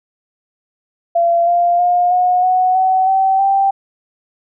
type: tone with pitch steps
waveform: sine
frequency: 683 / 696.5 / 710.4 / 724.4 / 738.8 / 753.5 / 768.4 / 783.7 Hz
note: F5 / F5 / F5 / F#5 / F#5 / F#5 / G5 / G5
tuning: -39 / -5 / +29 / -37 / -3 / +31 / -35 / -1 cents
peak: -10 dBFS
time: 1.15-3.71 s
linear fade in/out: 10 ms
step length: 320 ms
effects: none